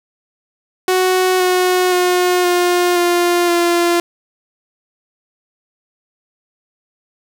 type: tone with pitch steps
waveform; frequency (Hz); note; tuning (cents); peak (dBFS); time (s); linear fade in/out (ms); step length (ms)
sawtooth; 370 / 364.9 / 359.9 / 354.9 / 350 / 345.2; F#4 / F#4 / F#4 / F4 / F4 / F4; 0 / -24 / -48 / +28 / +4 / -20; -8; 0.88-4; 2; 520
effects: 7-bit